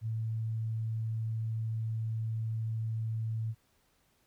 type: tone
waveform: sine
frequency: 111.7 Hz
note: A2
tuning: 27 cents sharp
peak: -31 dBFS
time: 0.01-3.55 s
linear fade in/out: 50 ms
effects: pink hiss -71 dBFS RMS until 4.26 s